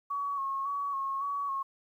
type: tone with vibrato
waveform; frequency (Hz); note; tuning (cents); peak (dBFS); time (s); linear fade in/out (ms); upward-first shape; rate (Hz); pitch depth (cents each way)
sine; 1108.7; C#6; 0; -30; 0.1-1.63; 10; square; 1.8; 32
effects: 11-bit